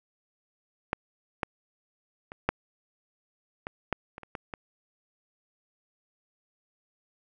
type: clicks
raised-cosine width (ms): 0.5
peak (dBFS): -11 / -12 / -25 / -8 / -19 / -11 / -25 / -29 / -20 / -21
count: 10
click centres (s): 0.931 / 1.432 / 2.319 / 2.49 / 3.669 / 3.927 / 4.181 / 4.233 / 4.352 / 4.538
effects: none